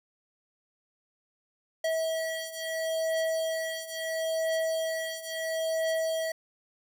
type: beating tone pair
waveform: square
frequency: 646 / 646.74 Hz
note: E5 / E5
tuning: -35 / -33 cents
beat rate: 0.74 Hz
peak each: -34 / -31 dBFS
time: 1.84-6.32 s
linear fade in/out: 5 ms
effects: none